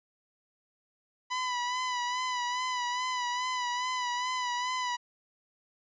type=tone with vibrato; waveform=sawtooth; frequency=994 Hz; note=B5; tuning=11 cents sharp; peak=-26 dBFS; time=1.3-4.97 s; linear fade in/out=20 ms; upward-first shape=sine; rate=2.4 Hz; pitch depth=41 cents each way; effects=resampled to 16000 Hz